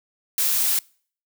blue noise, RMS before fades -21 dBFS, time 0.38-0.79 s, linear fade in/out 2 ms, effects noise-tail reverb RT60 0.5 s tail -26 dB re dry

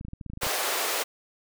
clicks, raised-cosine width 5 ms, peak -25 dBFS, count 11, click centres 0.011 / 0.05 / 0.084 / 0.134 / 0.212 / 0.263 / 0.3 / 0.335 / 0.374 / 0.434 / 0.467 s
pink high-pass noise, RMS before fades -28 dBFS, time 0.41-1.04 s, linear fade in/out 20 ms, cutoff 430 Hz, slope 24 dB/octave
effects none

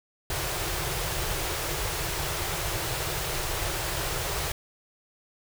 pink band-stop noise, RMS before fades -30 dBFS, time 0.3-4.52 s, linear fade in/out 2 ms, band 170 to 320 Hz, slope 96 dB/octave, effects none

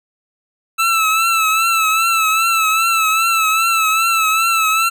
25% pulse tone with vibrato, 1318.5 Hz, E6, in tune, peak -9 dBFS, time 0.78-4.9 s, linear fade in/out 20 ms, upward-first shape triangle, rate 2.5 Hz, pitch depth 59 cents each way, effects none

